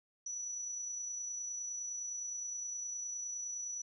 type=tone with amplitude modulation; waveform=sine; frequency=5910 Hz; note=F#8; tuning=3 cents flat; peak=-37 dBFS; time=0.26-3.82 s; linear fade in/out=5 ms; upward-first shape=sine; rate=29.7 Hz; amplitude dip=30%; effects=none